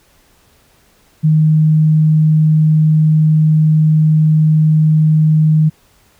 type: tone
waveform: sine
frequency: 155.56 Hz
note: D#3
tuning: in tune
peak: -7 dBFS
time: 1.23-5.7 s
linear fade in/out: 20 ms
effects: pink hiss -52 dBFS RMS until 6.19 s